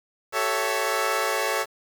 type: chord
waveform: 15% pulse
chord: A dominant seventh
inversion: third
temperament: equal with one note detuned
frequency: 383.5 / 440 / 554.4 / 659.3 Hz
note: G4 / A4 / C#5 / E5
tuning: -38 / 0 / 0 / 0 cents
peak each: -25 / -21 / -21 / -23 dBFS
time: 0.32-1.66 s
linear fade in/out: 50 ms
effects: 8-bit